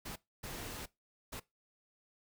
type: noise bursts at uneven times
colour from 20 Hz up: pink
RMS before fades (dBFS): -44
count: 3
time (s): 0.05-0.16 / 0.43-0.86 / 1.32-1.4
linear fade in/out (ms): 10
effects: noise-tail reverb RT60 0.2 s tail -20 dB re dry